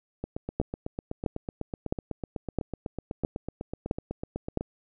two click trains, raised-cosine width 2 ms, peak -12 / -19 dBFS, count 7 / 36, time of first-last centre 0.6-4.574 / 0.24-4.61 s, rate 1.51 / 8.01 Hz, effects none

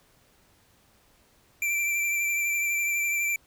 square tone with vibrato, 2349 Hz, D7, in tune, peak -25 dBFS, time 1.62-3.36 s, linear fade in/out 2 ms, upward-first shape triangle, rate 12 Hz, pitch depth 26 cents each way, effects pink hiss -62 dBFS RMS until 3.46 s

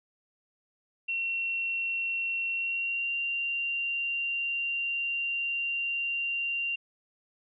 sine tone with pitch glide, 2725 to 2771 Hz, F7 to F7, -43 to -14 cents, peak -28 dBFS, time 1.08-6.76 s, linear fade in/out 10 ms, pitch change +29 cents, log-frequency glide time 2.52-3.12 s, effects none

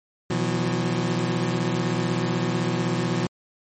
25% pulse chord, B suspended fourth, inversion none, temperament equal with one note detuned, 123.47 / 164.81 / 180.77 Hz, B2 / E3 / F#3, 0 / 0 / -40 cents, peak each -23 dBFS, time 0.3-3.27 s, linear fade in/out 5 ms, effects MP3 32 kbps

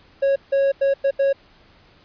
triangle tone bursts at uneven times, 550 Hz, C#5, 14 cents flat, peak -13 dBFS, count 5, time 0.22-0.36 / 0.52-0.72 / 0.81-0.94 / 1.04-1.11 / 1.19-1.33 s, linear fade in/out 10 ms, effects pink hiss -53 dBFS RMS until 2.04 s + resampled to 11025 Hz

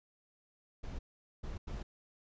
brown noise bursts at uneven times, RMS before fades -41 dBFS, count 3, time 0.83-0.99 / 1.43-1.58 / 1.67-1.83 s, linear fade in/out 10 ms, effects resampled to 16000 Hz

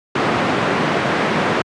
pink band-pass noise, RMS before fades -18 dBFS, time 0.15-1.62 s, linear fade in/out 5 ms, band 170 to 2100 Hz, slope 12 dB/octave, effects high-pass 100 Hz 12 dB/octave + resampled to 22050 Hz

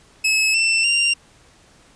sawtooth tone with pitch steps, 2585 / 2679 / 2777 Hz, E7 / E7 / F7, -34 / +27 / -10 cents, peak -12 dBFS, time 0.24-1.14 s, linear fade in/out 10 ms, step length 300 ms, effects pink hiss -52 dBFS RMS until 1.95 s + resampled to 22050 Hz

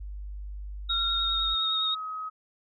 sine tone, 49.98 Hz, G1, 34 cents sharp, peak -35 dBFS, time 0-1.55 s, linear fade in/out 10 ms
sine tone with pitch glide, 1367 to 1268.1 Hz, F6 to D#6, -37 to +33 cents, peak -32 dBFS, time 0.89-2.3 s, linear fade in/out 20 ms, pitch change -130 cents, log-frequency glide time 1.17-2.01 s
sine tone with vibrato, 3729 Hz, A#7, in tune, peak -25 dBFS, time 0.89-1.95 s, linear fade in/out 10 ms, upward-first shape triangle, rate 9.8 Hz, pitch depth 25 cents each way
effects none

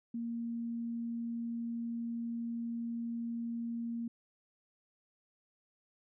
sine tone, 233.1 Hz, A#3, in tune, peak -35 dBFS, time 0.14-4.08 s, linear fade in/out 5 ms, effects none

